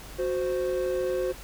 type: tone pair together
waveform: triangle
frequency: 368.1 / 520.6 Hz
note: F#4 / C5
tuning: -9 / -9 cents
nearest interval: tritone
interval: 600 cents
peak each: -26 dBFS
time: 0.18-1.33 s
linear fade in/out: 20 ms
effects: added 50 Hz sine -44 dBFS peak until 1.43 s + pink hiss -45 dBFS RMS until 1.43 s